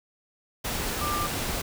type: tone in noise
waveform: sine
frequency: 1188 Hz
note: D6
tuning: 20 cents sharp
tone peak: -28 dBFS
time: 1.01-1.27 s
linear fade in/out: 10 ms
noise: pink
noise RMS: -30 dBFS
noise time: 0.64-1.62 s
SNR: -1 dB
effects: none